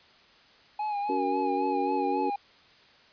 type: tone with vibrato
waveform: triangle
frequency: 830.6 Hz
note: G#5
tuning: in tune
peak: -26 dBFS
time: 0.79-2.36 s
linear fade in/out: 5 ms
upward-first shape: sine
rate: 3.7 Hz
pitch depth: 49 cents each way
type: harmonic tone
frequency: 93.6 Hz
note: F#2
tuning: 20 cents sharp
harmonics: 3 / 4 / 5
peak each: -31 / -31 / -33 dBFS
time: 1.09-2.3 s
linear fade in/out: 5 ms
effects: white hiss -57 dBFS RMS until 3.12 s + resampled to 11025 Hz